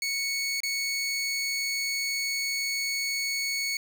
20% pulse tone with dropouts, 2217 Hz, C#7, in tune, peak -22 dBFS, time 0.02-3.77 s, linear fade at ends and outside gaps 2 ms, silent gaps 0.604-0.633 s, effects none

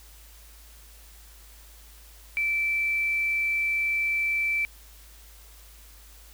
sine tone with quantisation, 2329 Hz, D7, 15 cents flat, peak -23 dBFS, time 2.37-4.65 s, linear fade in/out 0 ms, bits 8, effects added 53 Hz sine -49 dBFS peak until 6.33 s + white hiss -53 dBFS RMS until 6.33 s

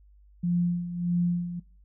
sine tone with tremolo, 174.61 Hz, F3, in tune, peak -21 dBFS, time 0.43-1.6 s, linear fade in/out 10 ms, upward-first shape sine, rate 1.6 Hz, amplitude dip 70%, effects noise-tail reverb RT60 0.4 s tail -24 dB re dry + added 50 Hz sine -53 dBFS peak until 1.84 s

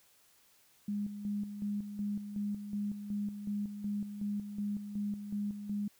sine tone with tremolo, 205.2 Hz, G#3, 21 cents flat, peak -32 dBFS, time 0.88-5.88 s, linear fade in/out 5 ms, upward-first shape square, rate 2.7 Hz, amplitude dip 60%, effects white hiss -66 dBFS RMS until 5.99 s

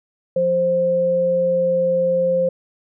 sine tone pair together, 175.3 / 524.9 Hz, F3 / C5, +7 / +5 cents, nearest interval octave + perfect fifth, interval 1898 cents, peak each -27 / -15 dBFS, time 0.36-2.49 s, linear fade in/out 5 ms, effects none

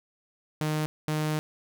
sawtooth tone bursts at uneven times, 153.7 Hz, D#3, 21 cents flat, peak -22 dBFS, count 2, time 0.61-0.86 / 1.08-1.39 s, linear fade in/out 0 ms, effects none

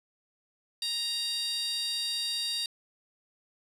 15% pulse tone with high-pass filter, 935 Hz, A#5, 5 cents sharp, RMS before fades -32 dBFS, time 0.82-2.66 s, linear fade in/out 2 ms, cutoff 4300 Hz, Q 5, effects resampled to 32000 Hz + 11-bit

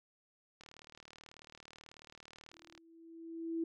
click train, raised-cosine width 0.2 ms, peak -36 dBFS, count 84, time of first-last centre 0.61-2.777 s, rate 38.3 Hz
sine tone with exponential growth, 329.6 Hz, E4, in tune, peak -32 dBFS, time 2.53-3.64 s, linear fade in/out 5 ms, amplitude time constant 240 ms
effects none

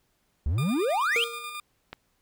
triangle exponential sweep, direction up, 65.2 to 3276 Hz, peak -21 dBFS, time 0.46-1.24 s, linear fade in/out 0 ms
20% pulse tone with tremolo, 1208 Hz, D6, 48 cents sharp, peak -29 dBFS, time 0.58-1.6 s, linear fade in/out 2 ms, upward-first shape square, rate 9.3 Hz, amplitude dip 35%
square tone with exponential decay, 466.2 Hz, A#4, in tune, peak -26 dBFS, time 1.16-1.59 s, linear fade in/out 1 ms, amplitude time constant 92 ms
click, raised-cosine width 0.3 ms, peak -21 dBFS, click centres 1.93 s
effects pink hiss -71 dBFS RMS until 2.21 s

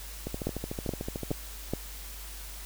two click trains, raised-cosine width 2 ms, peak -15 / -20 dBFS, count 4 / 15, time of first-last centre 0.47-1.736 / 0.27-1.307 s, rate 2.37 / 13.5 Hz, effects added 50 Hz sine -42 dBFS peak until 2.65 s + white hiss -45 dBFS RMS until 2.65 s

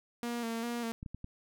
sawtooth tone with vibrato, 233.1 Hz, A#3, in tune, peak -30 dBFS, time 0.23-0.92 s, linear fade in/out 0 ms, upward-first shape square, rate 2.5 Hz, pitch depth 34 cents each way
clicks, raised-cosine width 5 ms, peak -29 dBFS, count 4, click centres 1.029 / 1.062 / 1.146 / 1.244 s
effects none

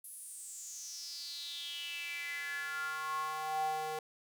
square tone with high-pass filter sweep, 155.56 Hz, D#3, in tune, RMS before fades -40 dBFS, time 0.04-3.99 s, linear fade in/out 2 ms, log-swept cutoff 11000 to 590 Hz, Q 6.8, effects none

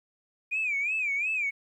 sine tone with vibrato, 2408 Hz, D7, 43 cents sharp, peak -25 dBFS, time 0.51-1.51 s, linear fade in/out 20 ms, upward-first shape sine, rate 2.8 Hz, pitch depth 150 cents each way, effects tanh soft clip ceiling -21 dBFS + 11-bit

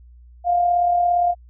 sine tone with amplitude modulation, 703 Hz, F5, 11 cents sharp, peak -13 dBFS, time 0.44-1.35 s, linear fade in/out 50 ms, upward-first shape sine, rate 37.4 Hz, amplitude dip 40%, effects added 60 Hz sine -43 dBFS peak until 1.49 s

